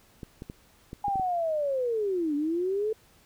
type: clicks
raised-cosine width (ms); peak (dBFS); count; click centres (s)
3; -25; 7; 0.232 / 0.421 / 0.499 / 0.931 / 1.082 / 1.157 / 1.197
type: linear two-way sweep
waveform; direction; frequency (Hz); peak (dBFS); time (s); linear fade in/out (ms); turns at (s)
sine; down then up; 825 to 284.4 to 443.5; -25; 1.04-2.93; 5; 2.35
effects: pink hiss -60 dBFS RMS until 3.25 s